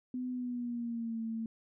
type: tone with pitch glide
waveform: sine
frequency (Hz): 251.6 to 225.4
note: B3 to A3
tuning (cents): +32 to +42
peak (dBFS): -34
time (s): 0.14-1.46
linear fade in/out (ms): 2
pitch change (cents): -190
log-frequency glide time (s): 0.3-1.2
effects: none